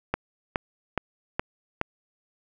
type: click train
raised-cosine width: 0.5 ms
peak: -9 dBFS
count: 5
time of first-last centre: 0.14-1.814 s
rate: 2.39 Hz
effects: none